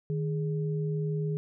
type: tone pair together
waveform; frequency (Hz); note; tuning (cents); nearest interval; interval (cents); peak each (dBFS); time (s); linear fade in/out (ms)
sine; 154.49 / 415.3; D#3 / G#4; -12 / 0; octave + perfect fourth; 1712; -28 / -35; 0.1-1.37; 0
effects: none